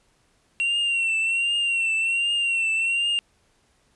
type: tone with vibrato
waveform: triangle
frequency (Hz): 2737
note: F7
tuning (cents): -36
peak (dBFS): -19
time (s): 0.6-3.19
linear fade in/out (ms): 0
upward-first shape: triangle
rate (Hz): 1.3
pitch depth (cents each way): 62
effects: pink hiss -64 dBFS RMS until 3.95 s + resampled to 24000 Hz